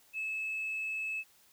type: tone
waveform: sine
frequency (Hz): 2600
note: E7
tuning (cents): -24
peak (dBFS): -32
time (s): 0.13-1.24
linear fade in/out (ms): 50
effects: tanh soft clip ceiling -30 dBFS + white hiss -64 dBFS RMS until 1.52 s